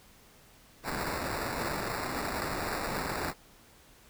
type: noise with sample-and-hold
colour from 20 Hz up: white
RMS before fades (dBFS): -34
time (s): 0.83-3.34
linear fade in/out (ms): 50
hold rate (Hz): 3150
effects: pink hiss -58 dBFS RMS until 4.09 s